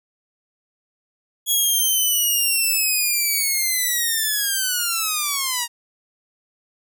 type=linear sweep; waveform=5% pulse; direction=down; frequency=3353 to 932.3 Hz; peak=-9 dBFS; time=1.46-5.68 s; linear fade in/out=50 ms; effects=none